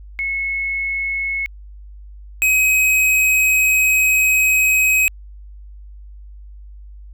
sine / square tone pair in turn, 2188 / 2534 Hz, C#7 / D#7, -23 / +31 cents, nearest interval minor third, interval 254 cents, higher second, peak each -19 / -13 dBFS, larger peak second, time 0.19-1.46 / 2.42-5.08 s, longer second, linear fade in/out 0 ms, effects added 50 Hz sine -35 dBFS peak until 7.13 s

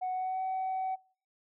sine tone with pitch glide, 740 to 755.5 Hz, F#5 to F#5, 0 to +36 cents, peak -29 dBFS, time 0.01-0.96 s, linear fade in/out 20 ms, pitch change +36 cents, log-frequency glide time 0.11-0.42 s, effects noise-tail reverb RT60 0.5 s tail -26 dB re dry + tanh soft clip ceiling -28 dBFS

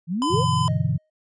sine exponential sweep, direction up, 155.56 to 565 Hz, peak -22 dBFS, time 0.07-0.45 s, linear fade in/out 50 ms
square tone, 1013 Hz, B5, 44 cents sharp, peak -23 dBFS, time 0.22-0.68 s, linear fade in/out 0 ms
sine chord, E minor seventh, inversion first, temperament equal with one note detuned, 98 / 123.47 / 145.15 / 164.81 Hz, G2 / B2 / D3 / E3, 0 / 0 / -20 / 0 cents, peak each -27 / -24 / -25 / -25 dBFS, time 0.3-0.98 s, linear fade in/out 20 ms
triangle tone with exponential decay, 622.3 Hz, D#5, in tune, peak -29 dBFS, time 0.68-1.1 s, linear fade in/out 5 ms, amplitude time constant 91 ms
effects resampled to 22050 Hz

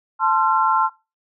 sine chord, F major, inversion first, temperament equal with one note detuned, 880 / 1046.5 / 1362.6 Hz, A5 / C6 / F6, 0 / 0 / -43 cents, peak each -19 dBFS, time 0.19-0.9 s, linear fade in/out 50 ms, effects noise-tail reverb RT60 0.3 s tail -24 dB re dry

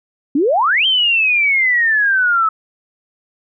sine exponential two-way sweep, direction up then down, 261.6 to 3181 to 1286 Hz, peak -11 dBFS, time 0.35-2.49 s, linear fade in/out 5 ms, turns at 0.86 s, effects none

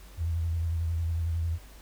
sine tone with vibrato, 83 Hz, E2, 12 cents sharp, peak -26 dBFS, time 0.17-1.59 s, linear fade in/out 50 ms, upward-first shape sine, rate 11 Hz, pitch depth 43 cents each way, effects added 50 Hz sine -48 dBFS peak until 1.81 s + pink hiss -54 dBFS RMS until 1.81 s

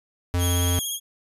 square tone, 88.2 Hz, F2, 18 cents sharp, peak -21 dBFS, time 0.34-0.79 s, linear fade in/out 0 ms
10% pulse tone with vibrato, 3271 Hz, G#7, 27 cents flat, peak -19 dBFS, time 0.38-1 s, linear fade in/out 50 ms, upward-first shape triangle, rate 17 Hz, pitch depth 49 cents each way
effects resampled to 32000 Hz

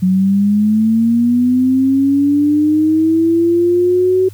sine linear sweep, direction up, 183 to 376.7 Hz, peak -9 dBFS, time 0.02-4.29 s, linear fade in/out 10 ms, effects added 101 Hz sine -32 dBFS peak until 4.33 s + white hiss -47 dBFS RMS until 4.33 s

